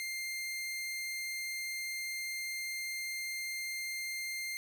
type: tone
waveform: sawtooth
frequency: 2105 Hz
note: C7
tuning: 10 cents sharp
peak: -33 dBFS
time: 0-4.57 s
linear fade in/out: 0 ms
effects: none